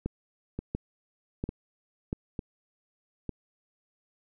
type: two click trains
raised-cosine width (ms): 3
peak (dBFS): -17 / -20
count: 4 / 4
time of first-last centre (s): 0.06-2.129 / 0.59-3.293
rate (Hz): 1.45 / 1.11
effects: none